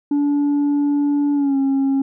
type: tone with pitch glide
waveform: sine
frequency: 288.3 to 272.1 Hz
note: D4 to C#4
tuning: -32 to -32 cents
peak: -12 dBFS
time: 0.11-2.02 s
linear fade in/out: 5 ms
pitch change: -100 cents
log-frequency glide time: 1.34-1.57 s
effects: tanh soft clip ceiling -14 dBFS